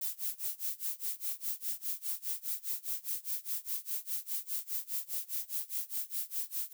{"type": "noise with tremolo", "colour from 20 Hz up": "violet", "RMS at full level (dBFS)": -34, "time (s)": [0.01, 6.73], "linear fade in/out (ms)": 5, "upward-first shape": "sine", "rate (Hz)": 4.9, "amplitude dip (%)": 95, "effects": []}